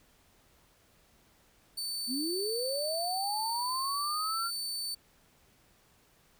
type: tone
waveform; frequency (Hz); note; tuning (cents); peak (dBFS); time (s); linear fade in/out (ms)
sawtooth; 4531; C#8; +37; -31; 1.77-4.95; 10
type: linear sweep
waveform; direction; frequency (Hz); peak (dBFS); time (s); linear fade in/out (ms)
sine; up; 233.1 to 1396.9; -32; 2.07-4.51; 50
effects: pink hiss -65 dBFS RMS until 6.39 s